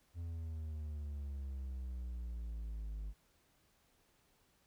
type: exponential sweep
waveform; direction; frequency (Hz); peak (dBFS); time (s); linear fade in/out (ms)
triangle; down; 85.8 to 50.6; -38; 0.14-3.14; 50
effects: pink hiss -73 dBFS RMS until 4.66 s